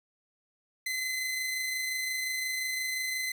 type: tone with amplitude modulation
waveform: sawtooth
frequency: 2042 Hz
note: C7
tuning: 43 cents flat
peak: -26 dBFS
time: 0.86-3.32 s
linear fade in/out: 5 ms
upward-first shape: sine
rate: 25.7 Hz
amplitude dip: 25%
effects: none